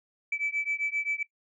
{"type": "beating tone pair", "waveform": "sine", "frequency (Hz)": [2305, 2312.6], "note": ["D7", "D7"], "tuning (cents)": [-33, -27], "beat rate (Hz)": 7.6, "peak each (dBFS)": -30, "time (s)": [0.32, 1.23], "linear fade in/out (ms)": 5, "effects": ["noise-tail reverb RT60 0.1 s tail -19 dB re dry", "tanh soft clip ceiling -21 dBFS"]}